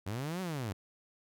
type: linear two-way sweep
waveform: sawtooth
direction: up then down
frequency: 90 to 191.8 to 90 Hz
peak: -31 dBFS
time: 0.06-0.73 s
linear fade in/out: 10 ms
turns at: 0.41 s
effects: none